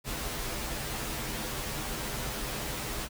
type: noise with comb filter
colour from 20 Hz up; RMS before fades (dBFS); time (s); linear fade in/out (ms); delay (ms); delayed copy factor
pink; -35; 0.04-3.09; 50; 11; -0.75
effects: none